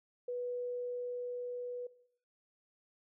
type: tone with level ramp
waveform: sine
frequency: 490.8 Hz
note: B4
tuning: 11 cents flat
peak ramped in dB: -35 to -39 dBFS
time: 0.28-1.87 s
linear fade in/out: 5 ms
effects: noise-tail reverb RT60 0.6 s tail -17 dB re dry